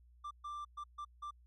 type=tone bursts at uneven times; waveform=triangle; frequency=1180 Hz; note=D6; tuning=8 cents sharp; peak=-39 dBFS; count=5; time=0.24-0.31 / 0.44-0.65 / 0.77-0.84 / 0.98-1.05 / 1.22-1.31 s; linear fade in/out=10 ms; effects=added 60 Hz sine -60 dBFS peak until 1.46 s + MP3 48 kbps